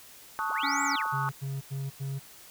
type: chord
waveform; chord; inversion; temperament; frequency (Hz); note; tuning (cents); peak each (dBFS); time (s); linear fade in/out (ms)
sine; D# half-diminished seventh; second; equal with one note detuned; 880 / 1108.7 / 1259.7 / 1480; A5 / C#6 / D#6 / F#6; 0 / 0 / +21 / 0; -33 / -34 / -33 / -35; 0.39-1.29; 0
type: linear two-way sweep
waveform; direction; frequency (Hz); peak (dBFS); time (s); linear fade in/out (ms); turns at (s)
sine; up then down; 86.5 to 7920 to 86.5; -33; 0.49-1.07; 50; 0.83
type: harmonic tone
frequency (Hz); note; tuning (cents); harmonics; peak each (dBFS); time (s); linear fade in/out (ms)
280.9; C#4; +23; 1 / 3 / 5 / 7 / 8; -35 / -35 / -34 / -35 / -36; 0.63-0.96; 5
type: tone bursts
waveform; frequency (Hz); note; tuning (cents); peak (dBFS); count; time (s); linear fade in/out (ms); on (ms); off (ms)
triangle; 136.8; C#3; -23; -29; 4; 1.12-2.196; 20; 200; 92
effects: white hiss -51 dBFS RMS until 2.5 s